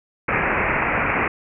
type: low-pass noise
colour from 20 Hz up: white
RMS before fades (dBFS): -21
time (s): 0.28-1.28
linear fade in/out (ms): 5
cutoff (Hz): 2500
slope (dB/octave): 96
effects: none